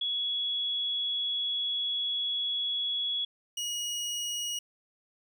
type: tone pair in turn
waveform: sine / 25% pulse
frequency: 3365 / 2896 Hz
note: G#7 / F#7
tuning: +22 / -38 cents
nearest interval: minor third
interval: 260 cents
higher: first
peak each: -28 dBFS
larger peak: neither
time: 0.01-3.25 / 3.57-4.59 s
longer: first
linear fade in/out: 5 ms
effects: none